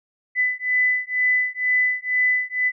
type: beating tone pair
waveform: sine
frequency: 2000 / 2002.1 Hz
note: B6 / B6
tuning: +21 / +23 cents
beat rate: 2.1 Hz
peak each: -21 dBFS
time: 0.35-2.72 s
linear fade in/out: 50 ms
effects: none